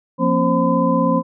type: tone cluster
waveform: sine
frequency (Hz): 174.7 / 233.8 / 269.8 / 527 / 1014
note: F3 / A#3 / C#4 / C5 / B5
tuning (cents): +1 / +5 / -47 / +12 / +45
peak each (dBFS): -20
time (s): 0.18-1.23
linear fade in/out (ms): 50
effects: none